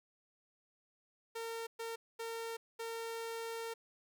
sawtooth tone bursts at uneven times, 457 Hz, A#4, 34 cents flat, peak -36 dBFS, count 4, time 1.35-1.67 / 1.79-1.96 / 2.19-2.57 / 2.79-3.74 s, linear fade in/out 10 ms, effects none

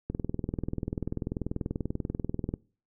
click train, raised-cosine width 3 ms, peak -18 dBFS, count 51, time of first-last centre 0.1-2.539 s, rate 20.5 Hz, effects noise-tail reverb RT60 0.4 s tail -23 dB re dry

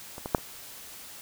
clicks, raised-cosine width 1 ms, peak -25 / -19 / -6 / -30 dBFS, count 4, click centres 0.181 / 0.259 / 0.348 / 0.383 s, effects white hiss -45 dBFS RMS until 1.21 s

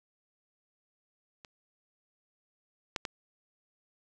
clicks, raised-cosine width 0.2 ms, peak -30 / -14 / -17 dBFS, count 3, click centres 1.448 / 2.962 / 3.052 s, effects none

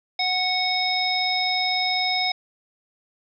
harmonic tone with a mistuned harmonic, 738 Hz, F#5, 5 cents flat, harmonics 1 / 3 / 5 / 7, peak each -26 / -26 / -26 / -26 dBFS, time 0.19-2.32 s, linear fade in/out 5 ms, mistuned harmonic 5, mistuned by +23 cents, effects none

